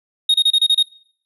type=tone bursts; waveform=triangle; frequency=3729 Hz; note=A#7; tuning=in tune; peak=-9 dBFS; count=7; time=0.29-0.828 s; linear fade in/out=5 ms; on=52 ms; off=29 ms; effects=noise-tail reverb RT60 0.7 s tail -25 dB re dry + resampled to 32000 Hz